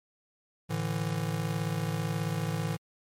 square chord, A suspended fourth, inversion none, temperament just, 110 / 146.67 / 165 Hz, A2 / D3 / E3, 0 / -2 / +2 cents, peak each -35 / -35 / -33 dBFS, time 0.69-2.77 s, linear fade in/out 20 ms, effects MP3 64 kbps

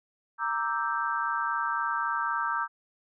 sine chord, E half-diminished seventh, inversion second, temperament equal, 932.3 / 1174.7 / 1318.5 / 1568 Hz, Bb5 / D6 / E6 / G6, 0 / 0 / 0 / 0 cents, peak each -32 dBFS, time 0.38-2.68 s, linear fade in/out 50 ms, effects none

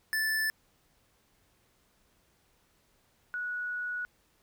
square / sine tone pair in turn, 1754 / 1465.6 Hz, A6 / F#6, -6 / -17 cents, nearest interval minor third, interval 311 cents, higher first, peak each -28 / -32 dBFS, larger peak first, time 0.13-0.5 / 3.34-4.05 s, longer second, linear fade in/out 0 ms, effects pink hiss -69 dBFS RMS until 4.42 s

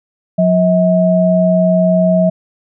sine tone pair together, 179.87 / 641 Hz, F#3 / E5, -49 / -49 cents, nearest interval octave + minor seventh, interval 2200 cents, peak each -11 dBFS, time 0.38-2.3 s, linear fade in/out 10 ms, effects none

